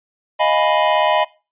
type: chord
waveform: square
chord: F half-diminished seventh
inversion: third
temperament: equal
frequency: 622.3 / 698.5 / 830.6 / 987.8 Hz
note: Eb5 / F5 / Ab5 / Cb6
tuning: 0 / 0 / 0 / 0 cents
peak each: -18 / -22 / -21 / -19 dBFS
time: 0.39-1.25 s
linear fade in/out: 20 ms
effects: noise-tail reverb RT60 0.3 s tail -20 dB re dry + resampled to 8000 Hz